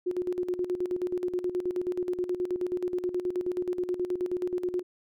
sine tone with tremolo, 360 Hz, F#4, 47 cents flat, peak -25 dBFS, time 0.06-4.83 s, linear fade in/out 10 ms, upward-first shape square, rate 9.4 Hz, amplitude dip 70%, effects none

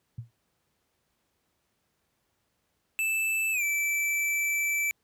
sine tone with exponential decay, 117 Hz, A#2, 7 cents sharp, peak -30 dBFS, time 0.18-0.31 s, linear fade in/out 5 ms, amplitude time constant 28 ms
square tone with pitch glide, 2637 to 2322 Hz, E7 to D7, 0 to -20 cents, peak -26 dBFS, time 2.99-4.91 s, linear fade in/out 0 ms, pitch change -220 cents, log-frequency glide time 3.52-3.63 s
effects pink hiss -75 dBFS RMS until 5.03 s + high-pass 60 Hz 12 dB/octave

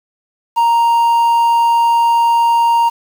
triangle tone with quantisation, 932.3 Hz, A#5, in tune, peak -7 dBFS, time 0.56-2.9 s, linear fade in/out 20 ms, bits 6, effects none

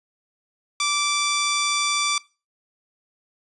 10% pulse tone, 1168 Hz, D6, 10 cents flat, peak -12 dBFS, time 0.8-2.18 s, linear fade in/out 2 ms, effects noise-tail reverb RT60 0.3 s tail -21 dB re dry + resampled to 24000 Hz

